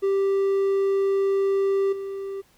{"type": "tone with level steps", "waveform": "triangle", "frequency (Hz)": 392, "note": "G4", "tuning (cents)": 0, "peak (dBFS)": [-17, -27], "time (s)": [0.02, 2.42], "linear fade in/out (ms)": 20, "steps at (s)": 1.92, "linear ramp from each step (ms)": 10, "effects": ["pink hiss -60 dBFS RMS until 2.57 s"]}